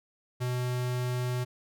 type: tone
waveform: square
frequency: 124.6 Hz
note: B2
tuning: 16 cents sharp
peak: -29 dBFS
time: 0.4-1.45 s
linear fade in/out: 20 ms
effects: none